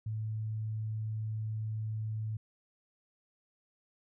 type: tone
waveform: sine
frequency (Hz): 109.1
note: A2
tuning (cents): -14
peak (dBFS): -33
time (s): 0.06-2.37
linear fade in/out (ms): 5
effects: none